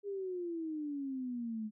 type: exponential sweep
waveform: sine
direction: down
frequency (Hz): 410 to 211.1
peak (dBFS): -36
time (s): 0.03-1.71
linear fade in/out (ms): 50
effects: none